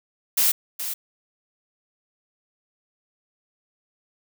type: noise with echo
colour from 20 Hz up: blue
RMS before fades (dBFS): -19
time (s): 0.37-0.52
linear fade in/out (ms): 10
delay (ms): 420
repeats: 1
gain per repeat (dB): -10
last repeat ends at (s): 0.94
effects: none